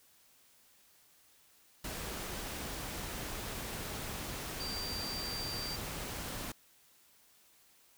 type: tone in noise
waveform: sine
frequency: 4699 Hz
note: D8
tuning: in tune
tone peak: -39 dBFS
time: 4.6-5.76 s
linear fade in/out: 5 ms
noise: pink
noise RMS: -41 dBFS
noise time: 1.84-6.52 s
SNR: -1 dB
effects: white hiss -65 dBFS RMS until 7.97 s